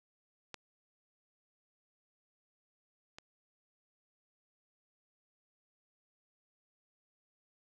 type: clicks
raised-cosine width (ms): 0.2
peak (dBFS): -25 / -30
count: 2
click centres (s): 0.543 / 3.185
effects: none